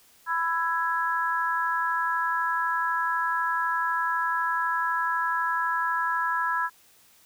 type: harmonic tone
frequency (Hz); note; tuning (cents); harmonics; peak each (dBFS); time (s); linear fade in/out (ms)
332; E4; +12; 3 / 4 / 5; -27 / -29 / -28; 0.26-6.7; 50
effects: white hiss -58 dBFS RMS until 7.25 s